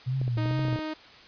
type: tone with vibrato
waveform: sine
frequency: 124.3 Hz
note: B2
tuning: 12 cents sharp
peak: -25 dBFS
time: 0.06-0.77 s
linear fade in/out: 20 ms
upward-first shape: triangle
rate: 2.3 Hz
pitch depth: 140 cents each way
type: clicks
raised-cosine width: 2 ms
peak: -25 dBFS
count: 11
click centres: 0.215 / 0.279 / 0.372 / 0.458 / 0.511 / 0.593 / 0.651 / 0.683 / 0.728 / 0.76 / 0.79 s
type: tone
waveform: sawtooth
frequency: 311.1 Hz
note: D#4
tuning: in tune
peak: -27 dBFS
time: 0.37-0.94 s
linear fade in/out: 10 ms
effects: white hiss -50 dBFS RMS until 1.27 s + resampled to 11025 Hz